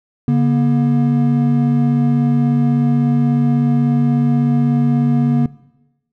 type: tone pair together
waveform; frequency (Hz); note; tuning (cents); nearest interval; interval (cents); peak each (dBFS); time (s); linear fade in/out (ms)
triangle; 142.2 / 238.6; C#3 / A#3; +45 / +41; major sixth; 896; -12; 0.28-5.46; 2
effects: noise-tail reverb RT60 1.0 s tail -20 dB re dry